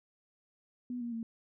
sine tone with pitch steps, 246.3 / 237 / 228 Hz, B3 / A#3 / A#3, -5 / +29 / -38 cents, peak -35 dBFS, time 0.9-1.23 s, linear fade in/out 2 ms, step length 110 ms, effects none

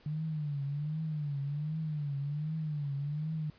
sine tone with vibrato, 148.8 Hz, D3, 23 cents sharp, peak -32 dBFS, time 0.06-3.5 s, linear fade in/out 2 ms, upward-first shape triangle, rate 1.3 Hz, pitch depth 130 cents each way, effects pink hiss -62 dBFS RMS until 3.58 s + resampled to 11025 Hz

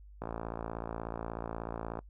click train, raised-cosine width 1 ms, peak -23 dBFS, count 101, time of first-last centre 0.22-1.99 s, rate 56.5 Hz, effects noise-tail reverb RT60 0.1 s tail -24 dB re dry + added 50 Hz sine -50 dBFS peak until 2.09 s

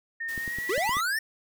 sine tone with pitch glide, 1832 to 1974.9 Hz, A#6 to B6, -31 to -1 cents, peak -30 dBFS, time 0.2-1.01 s, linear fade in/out 10 ms, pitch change +130 cents, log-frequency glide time 0.37-0.76 s
white noise, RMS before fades -44 dBFS, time 0.28-1.01 s, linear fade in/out 10 ms
clicks, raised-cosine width 3 ms, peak -26 dBFS, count 6, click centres 0.378 / 0.478 / 0.586 / 0.779 / 0.893 / 0.969 s
square linear sweep, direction up, 327.3 to 1844 Hz, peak -26 dBFS, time 0.69-1.19 s, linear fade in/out 5 ms
effects none

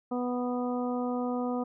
harmonic tone, 246.9 Hz, B3, in tune, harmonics 1 / 2 / 3 / 4 / 5, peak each -30 / -34 / -37 / -42 / -42 dBFS, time 0.11-1.64 s, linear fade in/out 10 ms, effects none

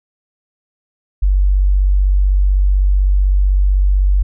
sine tone, 47.93 Hz, G1, 38 cents flat, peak -9 dBFS, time 1.22-4.23 s, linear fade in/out 10 ms, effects none

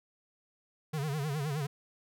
square tone with vibrato, 146.83 Hz, D3, in tune, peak -32 dBFS, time 0.93-1.67 s, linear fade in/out 10 ms, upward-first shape sine, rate 9.6 Hz, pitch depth 130 cents each way, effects none

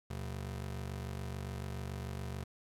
35% pulse ring-modulated tone, 98 Hz, G2, in tune, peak -34 dBFS, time 0.1-2.44 s, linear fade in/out 5 ms, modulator 23.5 Hz, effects resampled to 32000 Hz + 10-bit

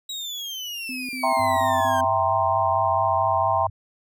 35% pulse exponential sweep, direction down, 3862 to 1568 Hz, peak -28 dBFS, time 0.09-2.01 s, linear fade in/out 5 ms
sine tone bursts, 256.4 Hz, C4, 35 cents flat, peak -32 dBFS, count 5, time 0.89-2.046 s, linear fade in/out 2 ms, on 200 ms, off 39 ms
sine chord, C dominant seventh, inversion first, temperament equal, 659.3 / 784 / 932.3 / 1046.5 Hz, E5 / G5 / Bb5 / C6, 0 / 0 / 0 / 0 cents, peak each -24 dBFS, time 1.23-3.67 s, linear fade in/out 5 ms
sine tone with vibrato, 96.7 Hz, G2, 23 cents flat, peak -32 dBFS, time 1.39-3.7 s, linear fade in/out 5 ms, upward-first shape triangle, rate 4.4 Hz, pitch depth 110 cents each way
effects none

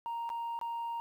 sine tone with dropouts, 932 Hz, A#5, 1 cent flat, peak -32 dBFS, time 0.06-1 s, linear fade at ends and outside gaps 0 ms, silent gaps 0.292-0.301 / 0.59-0.613 s, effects tanh soft clip ceiling -33 dBFS + 11-bit

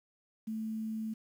sine tone with quantisation, 220 Hz, A3, in tune, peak -34 dBFS, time 0.47-1.14 s, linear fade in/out 10 ms, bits 10, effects none

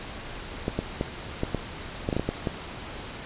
clicks, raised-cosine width 2 ms, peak -12 dBFS, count 11, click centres 0.681 / 0.79 / 1.011 / 1.434 / 1.547 / 2.089 / 2.128 / 2.166 / 2.196 / 2.29 / 2.472 s, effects pink hiss -38 dBFS RMS until 3.25 s + resampled to 8000 Hz

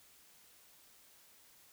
silence, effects white hiss -63 dBFS RMS until 1.72 s

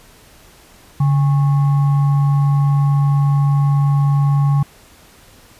sine tone with frequency modulation, 141.9 Hz, C#3, 41 cents sharp, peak -11 dBFS, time 1-4.63 s, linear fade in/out 5 ms, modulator 954 Hz, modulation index 0.24, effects pink hiss -46 dBFS RMS until 5.59 s + resampled to 32000 Hz

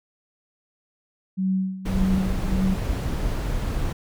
sine tone with tremolo, 189 Hz, F#3, 37 cents sharp, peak -19 dBFS, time 1.37-2.75 s, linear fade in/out 20 ms, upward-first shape sine, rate 1.7 Hz, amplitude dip 80%
brown noise, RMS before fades -25 dBFS, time 1.85-3.93 s, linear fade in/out 10 ms
effects none

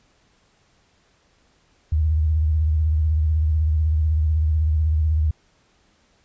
sine tone with vibrato, 77.78 Hz, D#2, in tune, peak -16 dBFS, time 1.92-5.31 s, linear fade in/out 5 ms, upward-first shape sine, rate 16 Hz, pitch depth 80 cents each way, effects pink hiss -61 dBFS RMS until 6.24 s + resampled to 16000 Hz

